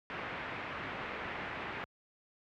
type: low-pass noise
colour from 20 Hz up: white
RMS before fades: -41 dBFS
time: 0.1-1.84 s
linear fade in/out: 0 ms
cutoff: 2300 Hz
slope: 24 dB/octave
effects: high-pass 60 Hz 12 dB/octave